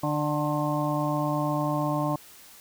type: harmonic tone with a mistuned harmonic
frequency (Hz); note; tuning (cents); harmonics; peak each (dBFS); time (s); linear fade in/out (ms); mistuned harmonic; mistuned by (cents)
148.6; D3; +21; 1 / 2 / 4 / 5 / 6 / 7; -29 / -29 / -31 / -35 / -34 / -32; 0.03-2.16; 5; 7; +36
effects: white hiss -50 dBFS RMS until 2.6 s